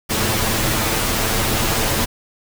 pink noise with comb filter, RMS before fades -19 dBFS, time 0.09-2.06 s, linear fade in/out 20 ms, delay 9 ms, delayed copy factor +0.65, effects none

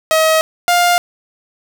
sawtooth tone pair in turn, 636 / 703.4 Hz, D#5 / F5, +38 / +12 cents, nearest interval major second, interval 174 cents, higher second, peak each -6 dBFS, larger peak neither, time 0.11-0.41 / 0.68-0.98 s, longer neither, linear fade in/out 0 ms, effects none

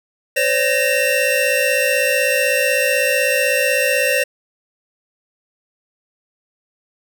square tone cluster, 515 / 571 / 1857 / 2702 Hz, C5 / D5 / A#6 / E7, -28 / -49 / -7 / +42 cents, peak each -21 dBFS, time 0.36-4.24 s, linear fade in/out 10 ms, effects none

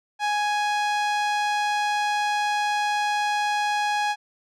sawtooth tone with low-pass filter, 832 Hz, G#5, 3 cents sharp, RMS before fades -24 dBFS, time 0.19-4.16 s, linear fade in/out 50 ms, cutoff 5800 Hz, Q 0.57, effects none

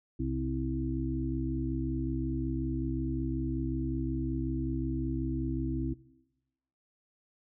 harmonic tone with a mistuned harmonic, 65.41 Hz, C2, in tune, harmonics 1 / 2 / 4 / 5, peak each -35 / -35 / -35 / -35 dBFS, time 0.19-5.94 s, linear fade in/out 10 ms, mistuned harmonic 1, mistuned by -71 cents, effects noise-tail reverb RT60 1.0 s tail -20 dB re dry

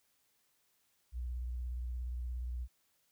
sine tone with vibrato, 61.1 Hz, B1, 18 cents flat, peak -36 dBFS, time 1.12-2.68 s, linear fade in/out 50 ms, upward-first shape sine, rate 17 Hz, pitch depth 62 cents each way, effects white hiss -75 dBFS RMS until 3.11 s

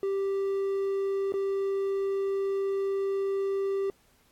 triangle tone with dropouts, 392 Hz, G4, in tune, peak -24 dBFS, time 0.03-3.9 s, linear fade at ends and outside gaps 1 ms, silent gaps 1.322-1.339 s, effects pink hiss -65 dBFS RMS until 4.31 s + AAC 64 kbps

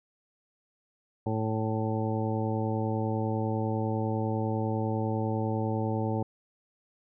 harmonic tone, 110 Hz, A2, in tune, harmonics 1 / 2 / 3 / 4 / 5 / 7 / 8, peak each -30 / -33 / -35 / -36 / -37 / -38 / -39 dBFS, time 1.26-6.23 s, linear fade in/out 5 ms, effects none

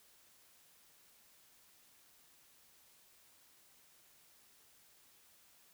silence, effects white hiss -66 dBFS RMS until 5.73 s

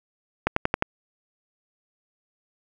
accelerating click train, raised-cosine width 0.5 ms, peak -5 dBFS, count 5, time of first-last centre 0.47-0.824 s, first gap 94 ms, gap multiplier 0.96, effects none

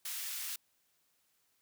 white high-pass noise, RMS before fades -40 dBFS, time 0.05-0.56 s, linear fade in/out 5 ms, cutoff 1700 Hz, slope 12 dB/octave, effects white hiss -75 dBFS RMS until 1.61 s + high-pass 60 Hz 12 dB/octave

